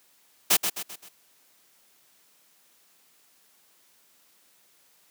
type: noise with echo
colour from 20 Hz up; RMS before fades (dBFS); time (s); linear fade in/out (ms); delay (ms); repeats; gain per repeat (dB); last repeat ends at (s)
white; -19; 0.5-0.57; 10; 130; 4; -7; 1.09
effects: white hiss -62 dBFS RMS until 5.1 s + high-pass 150 Hz 12 dB/octave